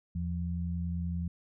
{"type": "tone pair together", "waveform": "sine", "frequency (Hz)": [82.14, 172.8], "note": ["E2", "F3"], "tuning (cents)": [-6, -18], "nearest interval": "octave + minor second", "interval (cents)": 1288, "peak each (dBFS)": [-33, -34], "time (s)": [0.15, 1.28], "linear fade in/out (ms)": 5, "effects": []}